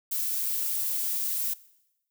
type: noise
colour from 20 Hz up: violet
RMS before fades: -29 dBFS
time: 0.11-1.54 s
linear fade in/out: 10 ms
effects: noise-tail reverb RT60 0.9 s tail -20 dB re dry